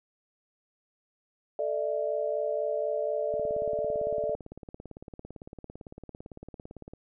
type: chord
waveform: sine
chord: A suspended fourth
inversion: none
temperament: equal with one note detuned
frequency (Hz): 440 / 595.2 / 659.3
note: A4 / D5 / E5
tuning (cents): 0 / +23 / 0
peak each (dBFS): -33 / -29 / -34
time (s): 1.59-4.35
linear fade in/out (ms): 2
type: click train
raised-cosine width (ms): 2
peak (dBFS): -29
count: 65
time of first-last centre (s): 3.34-6.936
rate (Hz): 17.8
effects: none